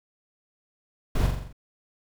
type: noise with echo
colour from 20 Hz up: brown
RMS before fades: -23 dBFS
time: 1.15-1.27 s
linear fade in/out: 5 ms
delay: 43 ms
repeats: 6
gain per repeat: -4 dB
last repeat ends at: 1.528 s
effects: none